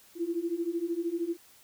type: beating tone pair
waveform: sine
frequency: 331.4 / 344.4 Hz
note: E4 / F4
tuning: +9 / -24 cents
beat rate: 13 Hz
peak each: -33 / -31 dBFS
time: 0.15-1.37 s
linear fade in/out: 50 ms
effects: white hiss -58 dBFS RMS until 1.63 s